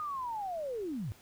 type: linear sweep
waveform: sine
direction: down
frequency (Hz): 1244.5 to 88.3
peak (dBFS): -34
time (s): 0-1.12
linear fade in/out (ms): 0
effects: pink hiss -59 dBFS RMS until 1.21 s